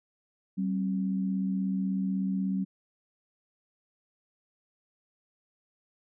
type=tone pair together; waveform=sine; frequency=191.1 / 267.5 Hz; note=G3 / C4; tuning=-44 / +38 cents; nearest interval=tritone; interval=582 cents; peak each=-27 / -35 dBFS; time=0.57-2.65 s; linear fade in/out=20 ms; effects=none